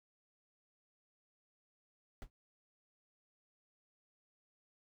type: noise with exponential decay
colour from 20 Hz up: brown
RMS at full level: -38 dBFS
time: 2.22-2.3 s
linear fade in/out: 0 ms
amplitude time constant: 16 ms
effects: none